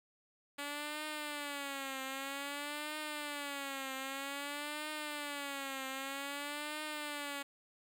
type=tone with vibrato; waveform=5% pulse; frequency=284.6 Hz; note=C#4; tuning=46 cents sharp; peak=-28 dBFS; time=0.58-7.43 s; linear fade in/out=10 ms; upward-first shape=triangle; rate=0.52 Hz; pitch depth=130 cents each way; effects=none